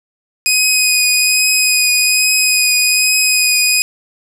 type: tone with vibrato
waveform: 15% pulse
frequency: 2501 Hz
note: D#7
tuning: 8 cents sharp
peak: -3 dBFS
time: 0.46-3.82 s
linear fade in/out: 0 ms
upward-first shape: triangle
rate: 1.2 Hz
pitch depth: 19 cents each way
effects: none